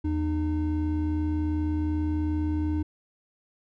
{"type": "tone pair together", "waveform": "triangle", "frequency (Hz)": [80.7, 304.7], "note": ["E2", "D#4"], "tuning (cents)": [-36, -36], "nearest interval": "octave + major seventh", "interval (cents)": 2300, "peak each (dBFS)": -25, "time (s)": [0.04, 2.83], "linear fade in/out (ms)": 10, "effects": []}